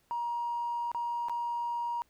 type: tone with dropouts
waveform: triangle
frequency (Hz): 948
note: A#5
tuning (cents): +29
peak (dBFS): -27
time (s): 0.11-2.02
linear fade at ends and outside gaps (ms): 0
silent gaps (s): 0.916-0.947 / 1.285-1.296
effects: tanh soft clip ceiling -28 dBFS + pink hiss -70 dBFS RMS until 2.09 s